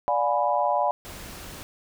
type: chord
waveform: sine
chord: D diminished seventh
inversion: none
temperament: equal with one note detuned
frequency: 587.3 / 713.1 / 830.6 / 987.8 Hz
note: D5 / F5 / Ab5 / Cb6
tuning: 0 / +36 / 0 / 0 cents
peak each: -26 dBFS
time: 0.08-0.91 s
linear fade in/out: 0 ms
type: noise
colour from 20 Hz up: pink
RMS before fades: -40 dBFS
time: 1.05-1.63 s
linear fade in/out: 0 ms
effects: none